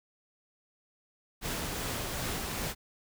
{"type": "noise with tremolo", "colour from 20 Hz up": "pink", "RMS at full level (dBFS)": -34, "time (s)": [1.41, 2.75], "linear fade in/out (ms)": 50, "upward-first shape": "triangle", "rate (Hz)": 2.6, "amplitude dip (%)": 25, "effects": []}